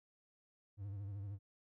triangle tone with vibrato, 100 Hz, G2, 35 cents sharp, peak -40 dBFS, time 0.77-1.39 s, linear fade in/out 50 ms, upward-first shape sine, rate 13 Hz, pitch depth 68 cents each way, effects none

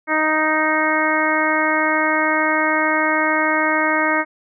harmonic tone, 311.1 Hz, D#4, in tune, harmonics 1 / 2 / 3 / 4 / 5 / 6 / 7, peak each -23 / -23 / -23 / -23 / -23 / -23 / -23 dBFS, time 0.07-4.25 s, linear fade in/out 50 ms, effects none

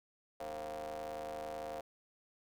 35% pulse ring-modulated tone, 78.2 Hz, D#2, 9 cents sharp, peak -36 dBFS, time 0.4-1.81 s, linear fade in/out 5 ms, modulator 612 Hz, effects none

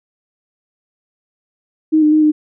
sine tone with pitch steps, 312.9 / 303.3 / 309.1 / 304.3 Hz, D#4 / D#4 / D#4 / D#4, +10 / -44 / -11 / -38 cents, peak -8 dBFS, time 1.92-2.32 s, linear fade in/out 20 ms, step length 100 ms, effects none

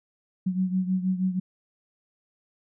sine beating tone pair, 184.5 / 190.8 Hz, F#3 / G3, -5 / -47 cents, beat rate 6.3 Hz, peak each -24 / -29 dBFS, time 0.46-1.4 s, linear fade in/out 10 ms, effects none

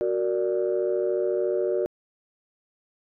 sine chord, Gb augmented, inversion none, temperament equal with one note detuned, 370 / 464 / 587.3 Hz, Gb4 / Bb4 / D5, 0 / -8 / 0 cents, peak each -24 / -27 / -27 dBFS, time 0.01-1.86 s, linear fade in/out 0 ms, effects tanh soft clip ceiling -15 dBFS

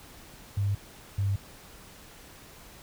sine tone pair in turn, 100.4 / 99.07 Hz, G2 / G2, +42 / +19 cents, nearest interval unison, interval 23 cents, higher first, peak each -24 dBFS, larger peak neither, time 0.57-0.75 / 1.18-1.36 s, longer neither, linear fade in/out 5 ms, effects pink hiss -50 dBFS RMS until 2.82 s

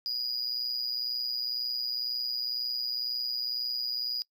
triangle tone with amplitude modulation, 4900 Hz, D#8, 27 cents flat, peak -26 dBFS, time 0.06-4.22 s, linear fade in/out 0 ms, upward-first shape sine, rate 122 Hz, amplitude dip 70%, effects noise-tail reverb RT60 0.1 s tail -22 dB re dry

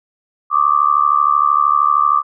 sine tone with amplitude modulation, 1174.7 Hz, D6, in tune, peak -6 dBFS, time 0.5-2.23 s, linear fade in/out 50 ms, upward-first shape sine, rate 73 Hz, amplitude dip 100%, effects none

